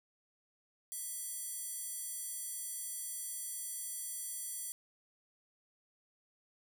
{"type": "tone with high-pass filter", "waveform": "square", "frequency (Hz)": 659, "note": "E5", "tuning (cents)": -1, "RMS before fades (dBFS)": -42, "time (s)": [0.92, 4.72], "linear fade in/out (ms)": 0, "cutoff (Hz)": 9200, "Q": 2, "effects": []}